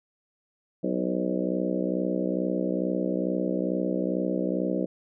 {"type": "harmonic tone with a mistuned harmonic", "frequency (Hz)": 62.3, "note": "B1", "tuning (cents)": 16, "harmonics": [3, 4, 5, 6, 7, 8, 9, 10], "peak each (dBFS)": [-30, -33, -30, -34, -36, -33, -35, -38], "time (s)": [0.83, 4.86], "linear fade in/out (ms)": 10, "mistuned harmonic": 8, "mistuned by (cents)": 31, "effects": []}